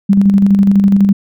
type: tone with tremolo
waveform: sine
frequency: 198.2 Hz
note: G3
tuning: 19 cents sharp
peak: -4 dBFS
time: 0.09-1.13 s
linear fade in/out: 10 ms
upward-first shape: square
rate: 12 Hz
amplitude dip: 40%
effects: none